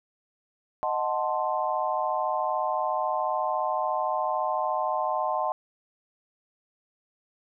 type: chord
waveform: sine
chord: D# diminished seventh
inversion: none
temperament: equal with one note detuned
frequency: 622.3 / 736.2 / 880 / 1046.5 Hz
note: D#5 / F#5 / A5 / C6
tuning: 0 / -9 / 0 / 0 cents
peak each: -30 dBFS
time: 0.83-5.52 s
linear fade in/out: 0 ms
effects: none